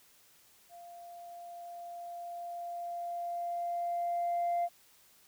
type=tone with level ramp; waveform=sine; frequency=694 Hz; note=F5; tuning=11 cents flat; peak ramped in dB=-48 to -26 dBFS; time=0.69-4.69 s; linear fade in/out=50 ms; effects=tanh soft clip ceiling -26 dBFS + white hiss -63 dBFS RMS until 5.27 s